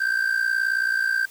triangle tone with amplitude modulation, 1567 Hz, G6, 1 cent flat, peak -15 dBFS, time 0-1.26 s, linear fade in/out 10 ms, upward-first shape sine, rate 58.7 Hz, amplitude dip 75%, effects white hiss -48 dBFS RMS until 1.3 s

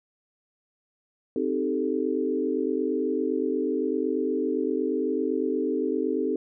sine chord, A half-diminished seventh, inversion first, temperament equal, 261.6 / 311.1 / 392 / 440 Hz, C4 / Eb4 / G4 / A4, 0 / 0 / 0 / 0 cents, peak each -29 dBFS, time 1.36-6.36 s, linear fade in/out 2 ms, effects none

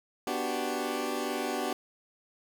20% pulse chord, G major seventh, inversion first, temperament equal, 246.9 / 293.7 / 370 / 392 Hz, B3 / D4 / F#4 / G4, 0 / 0 / 0 / 0 cents, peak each -31 dBFS, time 0.27-1.73 s, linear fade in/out 2 ms, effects none

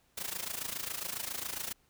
white noise with amplitude modulation, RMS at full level -35 dBFS, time 0.17-1.73 s, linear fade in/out 10 ms, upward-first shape sine, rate 27.3 Hz, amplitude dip 80%, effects pink hiss -70 dBFS RMS until 1.89 s

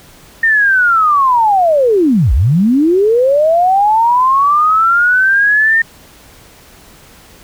sine linear two-way sweep, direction down then up, 1836 to 50.1 to 1836 Hz, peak -7 dBFS, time 0.43-5.82 s, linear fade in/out 5 ms, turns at 2.33 s, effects pink hiss -41 dBFS RMS until 7.43 s

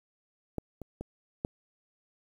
clicks, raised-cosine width 2 ms, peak -19 / -27 / -24 / -17 dBFS, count 4, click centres 0.583 / 0.817 / 1.01 / 1.449 s, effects 9-bit

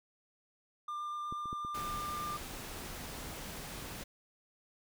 triangle tone with vibrato, 1196 Hz, D6, 31 cents sharp, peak -35 dBFS, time 0.88-2.37 s, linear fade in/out 5 ms, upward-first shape triangle, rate 8.2 Hz, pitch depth 8 cents each way
clicks, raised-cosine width 3 ms, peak -31 / -37 / -30 / -34 dBFS, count 4, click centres 1.325 / 1.457 / 1.529 / 1.649 s
pink noise, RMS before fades -44 dBFS, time 1.74-4.04 s, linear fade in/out 10 ms
effects none

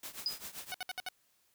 white noise with tremolo, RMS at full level -42 dBFS, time 0.03-0.72 s, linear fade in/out 2 ms, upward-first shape triangle, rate 7.6 Hz, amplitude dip 90%
sine tone with exponential decay, 4978 Hz, D#8, in tune, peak -27 dBFS, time 0.26-0.42 s, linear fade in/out 1 ms, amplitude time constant 33 ms
10% pulse tone bursts, 740 Hz, F#5, in tune, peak -28 dBFS, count 5, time 0.72-1.087 s, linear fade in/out 0 ms, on 23 ms, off 63 ms
effects white hiss -72 dBFS RMS until 1.54 s

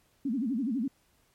sine tone with vibrato, 246.9 Hz, B3, in tune, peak -27 dBFS, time 0.25-0.88 s, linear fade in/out 5 ms, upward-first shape sine, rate 12 Hz, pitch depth 260 cents each way, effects pink hiss -68 dBFS RMS until 1.34 s + MP3 64 kbps

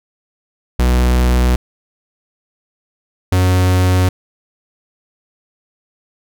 45% pulse tone pair in turn, 61.74 / 91.79 Hz, B1 / F#2, 0 / -13 cents, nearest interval perfect fifth, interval 687 cents, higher second, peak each -10 dBFS, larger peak neither, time 0.79-1.56 / 3.32-4.09 s, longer neither, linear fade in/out 5 ms, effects none

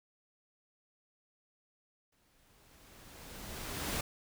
pink noise with exponential growth, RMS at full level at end -34 dBFS, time 2.12-4.01 s, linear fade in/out 5 ms, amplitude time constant 410 ms, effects none

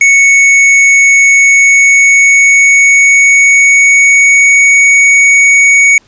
square tone with pitch glide, 2217 to 2235 Hz, C#7 to C#7, 0 to +14 cents, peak -3 dBFS, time 0.01-5.98 s, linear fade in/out 2 ms, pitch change +14 cents, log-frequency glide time 1.31-4.82 s, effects pink hiss -47 dBFS RMS until 6.07 s + resampled to 16000 Hz

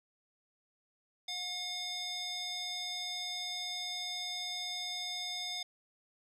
square tone with band-pass filter, 721 Hz, F#5, 45 cents flat, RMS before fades -39 dBFS, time 1.28-5.63 s, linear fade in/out 5 ms, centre 4300 Hz, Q 4.1, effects none

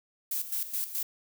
violet noise with tremolo, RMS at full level -31 dBFS, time 0.31-1.03 s, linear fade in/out 5 ms, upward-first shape square, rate 4.7 Hz, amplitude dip 70%, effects none

